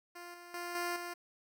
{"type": "tone with level steps", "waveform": "10% pulse", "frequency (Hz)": 349.2, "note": "F4", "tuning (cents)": 0, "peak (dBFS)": [-38, -42, -31, -26, -32], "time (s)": [0.15, 1.14], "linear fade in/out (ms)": 10, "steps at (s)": [0.34, 0.54, 0.75, 0.96], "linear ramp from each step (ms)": 2, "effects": []}